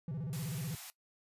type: tone with vibrato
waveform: triangle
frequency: 146.83 Hz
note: D3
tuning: in tune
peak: -34 dBFS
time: 0.08-0.75 s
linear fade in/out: 2 ms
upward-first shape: square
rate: 16 Hz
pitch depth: 220 cents each way
type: high-pass noise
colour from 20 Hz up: white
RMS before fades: -47 dBFS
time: 0.33-0.9 s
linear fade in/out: 0 ms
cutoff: 640 Hz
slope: 96 dB/octave
effects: noise-tail reverb RT60 0.1 s tail -18 dB re dry + resampled to 32000 Hz